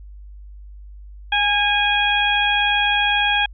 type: harmonic tone with a mistuned harmonic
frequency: 826 Hz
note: G#5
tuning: 10 cents flat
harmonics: 1 / 2 / 3 / 4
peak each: -21 / -21 / -21 / -21 dBFS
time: 1.32-3.46 s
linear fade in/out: 5 ms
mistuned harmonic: 2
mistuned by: -20 cents
effects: added 50 Hz sine -36 dBFS peak until 3.53 s